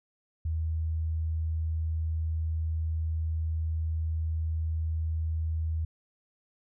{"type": "tone", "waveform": "sine", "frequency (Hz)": 80, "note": "D#2", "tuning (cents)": 49, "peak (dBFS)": -27, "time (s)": [0.45, 5.85], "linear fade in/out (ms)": 5, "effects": []}